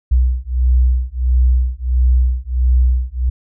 sine beating tone pair, 61.74 / 63.24 Hz, B1 / B1, 0 / +42 cents, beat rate 1.5 Hz, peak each -14 dBFS, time 0.11-3.3 s, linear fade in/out 10 ms, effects none

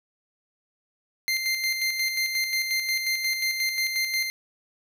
25% pulse tone with tremolo, 2090 Hz, C7, 2 cents flat, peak -19 dBFS, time 1.28-4.3 s, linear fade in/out 0 ms, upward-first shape square, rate 5.6 Hz, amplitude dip 45%, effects none

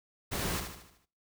pink noise with echo, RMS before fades -34 dBFS, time 0.31-0.61 s, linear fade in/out 20 ms, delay 75 ms, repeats 6, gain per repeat -6 dB, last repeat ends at 1.06 s, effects noise-tail reverb RT60 0.4 s tail -20 dB re dry

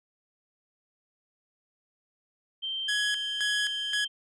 sine tone, 3136 Hz, G7, in tune, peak -30 dBFS, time 2.62-4.08 s, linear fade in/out 20 ms
sawtooth tone with tremolo, 1675 Hz, G#6, 14 cents sharp, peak -23 dBFS, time 2.88-4.05 s, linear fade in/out 10 ms, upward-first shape square, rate 1.9 Hz, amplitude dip 75%
effects resampled to 22050 Hz

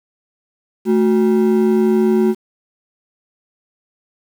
triangle ring-modulated tone, 293.7 Hz, D4, in tune, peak -6 dBFS, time 0.85-2.35 s, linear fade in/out 50 ms, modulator 75.1 Hz, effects 7-bit

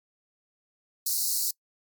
white high-pass noise, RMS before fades -27 dBFS, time 1.06-1.51 s, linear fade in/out 5 ms, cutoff 4100 Hz, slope 96 dB/octave, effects noise-tail reverb RT60 0.1 s tail -25 dB re dry + MP3 96 kbps

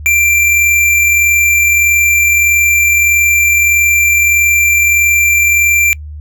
square tone with amplitude modulation, 2360 Hz, D7, 8 cents sharp, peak -7 dBFS, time 0.06-5.93 s, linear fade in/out 0 ms, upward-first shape sine, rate 41.6 Hz, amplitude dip 25%, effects noise-tail reverb RT60 0.1 s tail -26 dB re dry + added 75 Hz sine -24 dBFS peak until 6.2 s

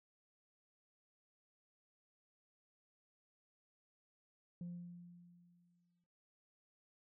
sine tone with exponential decay, 174.61 Hz, F3, in tune, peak -40 dBFS, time 4.61-6.04 s, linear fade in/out 2 ms, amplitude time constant 310 ms, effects noise-tail reverb RT60 0.7 s tail -19 dB re dry + tanh soft clip ceiling -41 dBFS

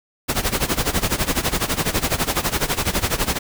pink noise with tremolo, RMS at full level -18 dBFS, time 0.28-3.39 s, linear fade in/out 20 ms, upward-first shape sine, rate 12 Hz, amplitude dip 85%, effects none

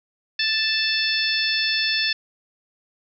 harmonic tone, 880 Hz, A5, in tune, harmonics 2 / 3 / 4 / 5 / 6, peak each -26 / -26 / -26 / -26 / -26 dBFS, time 0.39-2.13 s, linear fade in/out 5 ms, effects none

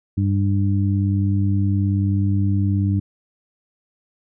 harmonic tone, 98.9 Hz, G2, 16 cents sharp, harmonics 1 / 2 / 3, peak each -17 / -23 / -26 dBFS, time 0.17-3 s, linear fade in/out 10 ms, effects none

